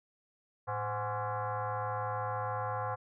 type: tone with frequency modulation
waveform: sine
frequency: 110 Hz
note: A2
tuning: in tune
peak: -32 dBFS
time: 0.67-2.96 s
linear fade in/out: 20 ms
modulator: 313 Hz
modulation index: 3.8
effects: none